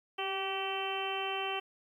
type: harmonic tone with a mistuned harmonic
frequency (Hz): 385.7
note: G4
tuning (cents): -28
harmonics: 1 / 2 / 3 / 4 / 5 / 6 / 7 / 8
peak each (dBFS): -39 / -38 / -41 / -47 / -47 / -46 / -39 / -40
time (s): 0.18-1.6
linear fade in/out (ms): 10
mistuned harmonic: 1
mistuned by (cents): +19
effects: 11-bit